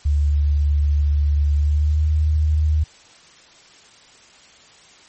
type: tone with pitch glide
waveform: sine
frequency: 72.9 to 76.7 Hz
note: D2 to D#2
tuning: -12 to -24 cents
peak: -14 dBFS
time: 0.05-2.84 s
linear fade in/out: 10 ms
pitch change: +88 cents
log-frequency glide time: 1.54-2.05 s
effects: white hiss -48 dBFS RMS until 5.08 s + MP3 32 kbps